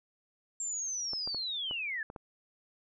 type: linear sweep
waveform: sine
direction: down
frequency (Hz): 7459 to 1680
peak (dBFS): -33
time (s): 0.6-2.03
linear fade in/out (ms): 2
type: clicks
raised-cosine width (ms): 1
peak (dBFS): -29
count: 6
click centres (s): 1.134 / 1.275 / 1.346 / 1.711 / 2.101 / 2.162
effects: none